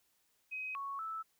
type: tone with pitch steps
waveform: sine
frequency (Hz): 2526 / 1109 / 1314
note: D#7 / C#6 / E6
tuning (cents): +26 / 0 / -6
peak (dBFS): -38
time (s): 0.51-1.23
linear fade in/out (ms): 20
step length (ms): 240
effects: white hiss -75 dBFS RMS until 1.39 s